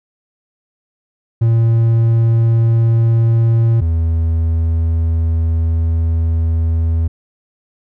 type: tone pair in turn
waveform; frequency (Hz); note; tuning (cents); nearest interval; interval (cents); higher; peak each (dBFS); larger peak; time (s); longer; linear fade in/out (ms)
triangle; 114.6 / 81.86; A#2 / E2; -29 / -12; tritone; 583; first; -7 / -10; first; 1.41-3.81 / 3.81-7.08; second; 10
effects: none